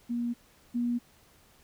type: tone pair in turn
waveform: sine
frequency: 238.2 / 240.1 Hz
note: A#3 / B3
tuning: +38 / -49 cents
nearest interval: unison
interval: 13 cents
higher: second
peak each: -28 / -26 dBFS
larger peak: second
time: 0.09-0.34 / 0.74-0.99 s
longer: neither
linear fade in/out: 20 ms
effects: pink hiss -61 dBFS RMS until 1.63 s